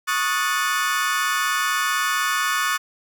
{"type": "chord", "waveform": "35% pulse", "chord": "D# half-diminished seventh", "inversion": "third", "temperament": "equal with one note detuned", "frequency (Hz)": [1108.7, 1244.5, 1464.7, 1760], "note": ["C#6", "D#6", "F#6", "A6"], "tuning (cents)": [0, 0, -18, 0], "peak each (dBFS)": -24, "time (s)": [0.07, 2.78], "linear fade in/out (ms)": 20, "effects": []}